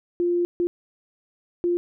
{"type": "tone bursts at uneven times", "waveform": "sine", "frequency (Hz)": 349.2, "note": "F4", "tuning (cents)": 0, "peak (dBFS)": -19, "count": 3, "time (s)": [[0.2, 0.45], [0.6, 0.67], [1.64, 1.77]], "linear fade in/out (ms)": 0, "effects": []}